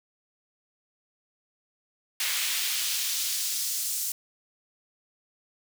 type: noise with high-pass filter sweep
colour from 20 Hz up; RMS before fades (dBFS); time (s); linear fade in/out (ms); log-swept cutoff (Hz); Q
pink; -29; 2.2-4.12; 2; 2200 to 7100; 1
effects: none

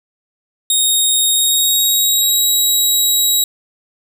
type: tone with pitch glide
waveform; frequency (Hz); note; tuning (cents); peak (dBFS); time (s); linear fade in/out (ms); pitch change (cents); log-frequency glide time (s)
15% pulse; 3729 to 3852; A#7 to B7; 0 to -44; -5; 0.7-3.44; 2; +56; 1.32-2.51
effects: none

